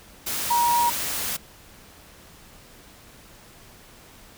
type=tone in noise; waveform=sine; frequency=950 Hz; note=A#5; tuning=33 cents sharp; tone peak=-18 dBFS; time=0.5-0.9 s; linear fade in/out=10 ms; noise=white; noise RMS=-28 dBFS; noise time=0.26-1.37 s; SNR=+7 dB; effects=pink hiss -49 dBFS RMS until 4.37 s